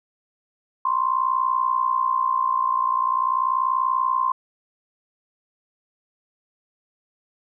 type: tone with amplitude modulation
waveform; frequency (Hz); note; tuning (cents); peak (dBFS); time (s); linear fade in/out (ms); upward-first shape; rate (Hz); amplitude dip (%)
sine; 1046.5; C6; 0; -15; 0.85-4.32; 5; sine; 60.4; 80
effects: none